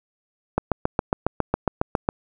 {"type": "click train", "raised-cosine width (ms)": 1, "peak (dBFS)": -5, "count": 12, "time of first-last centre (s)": [0.58, 2.089], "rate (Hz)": 7.29, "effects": []}